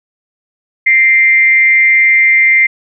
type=tone with frequency modulation; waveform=sine; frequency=2093 Hz; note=C7; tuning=in tune; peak=-5 dBFS; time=0.86-2.67 s; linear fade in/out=10 ms; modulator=250 Hz; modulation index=0.33; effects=none